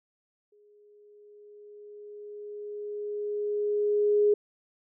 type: tone with exponential growth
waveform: sine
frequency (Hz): 415.3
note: G#4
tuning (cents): 0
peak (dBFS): -18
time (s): 0.52-4.34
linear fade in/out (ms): 5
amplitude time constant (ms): 830
effects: none